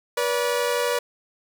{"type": "tone pair together", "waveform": "sawtooth", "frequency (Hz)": [485.1, 576.9], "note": ["B4", "D5"], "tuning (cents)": [-31, -31], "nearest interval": "minor third", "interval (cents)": 300, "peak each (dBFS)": [-19, -22], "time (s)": [0.17, 0.99], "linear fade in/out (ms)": 5, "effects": []}